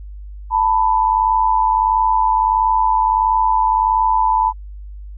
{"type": "tone pair together", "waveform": "sine", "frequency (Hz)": [886.3, 987.8], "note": ["A5", "B5"], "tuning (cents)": [12, 0], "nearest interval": "major second", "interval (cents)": 188, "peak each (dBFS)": -15, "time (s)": [0.5, 4.53], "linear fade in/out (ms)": 50, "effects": ["added 50 Hz sine -30 dBFS peak until 5.17 s"]}